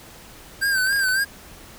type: tone with vibrato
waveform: square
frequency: 1565 Hz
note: G6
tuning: 3 cents flat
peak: -19 dBFS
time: 0.61-1.25 s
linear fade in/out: 20 ms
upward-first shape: sine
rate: 3.6 Hz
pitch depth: 69 cents each way
type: clicks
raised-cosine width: 0.3 ms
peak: -23 dBFS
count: 7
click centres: 0.782 / 0.871 / 0.927 / 0.963 / 0.994 / 1.036 / 1.086 s
effects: pink hiss -44 dBFS RMS until 1.78 s